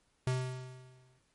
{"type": "tone with exponential decay", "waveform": "square", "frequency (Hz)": 128.2, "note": "C3", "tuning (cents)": -35, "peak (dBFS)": -28, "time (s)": [0.27, 1.19], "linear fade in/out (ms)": 2, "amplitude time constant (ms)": 200, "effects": ["pink hiss -73 dBFS RMS until 1.34 s", "MP3 48 kbps"]}